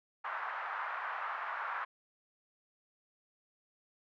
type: band-pass noise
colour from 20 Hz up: white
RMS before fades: -39 dBFS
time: 0.24-1.85 s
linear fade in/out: 10 ms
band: 860 to 1500 Hz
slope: 24 dB/octave
effects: none